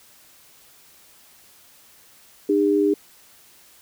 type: tone pair together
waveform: sine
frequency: 303.1 / 403.2 Hz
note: D#4 / G4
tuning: -45 / +49 cents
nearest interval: perfect fourth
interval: 494 cents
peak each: -19 / -18 dBFS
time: 2.49-2.94 s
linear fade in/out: 5 ms
effects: white hiss -52 dBFS RMS until 3.81 s